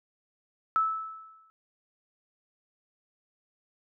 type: tone with exponential decay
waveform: sine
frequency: 1308 Hz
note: E6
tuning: 14 cents flat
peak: -20 dBFS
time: 0.76-1.5 s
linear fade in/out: 0 ms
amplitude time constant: 160 ms
effects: none